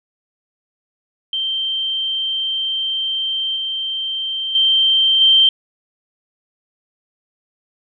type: tone with level steps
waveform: sine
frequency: 3136 Hz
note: G7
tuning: in tune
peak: -18 / -20 / -11 / -8 dBFS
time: 1.33-5.49 s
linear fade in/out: 2 ms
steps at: 3.56 / 4.55 / 5.21 s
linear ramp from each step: 2 ms
effects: none